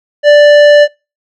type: tone with tanh clipping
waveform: triangle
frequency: 587.3 Hz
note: D5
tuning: in tune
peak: -3 dBFS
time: 0.23-0.88 s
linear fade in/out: 50 ms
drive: 17 dB
effects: noise-tail reverb RT60 0.3 s tail -26 dB re dry